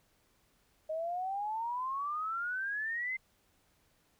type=exponential sweep; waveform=sine; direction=up; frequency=620 to 2093 Hz; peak=-33 dBFS; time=0.89-3.17 s; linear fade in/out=10 ms; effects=pink hiss -71 dBFS RMS until 4.19 s